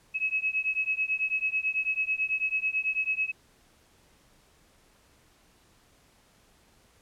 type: beating tone pair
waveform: sine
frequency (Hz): 2564 / 2573.1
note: E7 / E7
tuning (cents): -49 / -42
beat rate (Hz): 9.1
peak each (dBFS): -29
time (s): 0.14-3.32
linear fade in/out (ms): 20
effects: pink hiss -62 dBFS RMS until 7.01 s + low-pass 12000 Hz 12 dB/octave